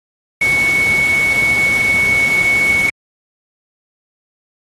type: tone in noise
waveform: sine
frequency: 2217 Hz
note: C#7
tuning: in tune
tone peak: -11 dBFS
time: 0.41-2.9 s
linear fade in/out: 5 ms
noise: pink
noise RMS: -25 dBFS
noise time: 0.41-2.9 s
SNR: +11 dB
effects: high-pass 80 Hz 12 dB/octave + AAC 32 kbps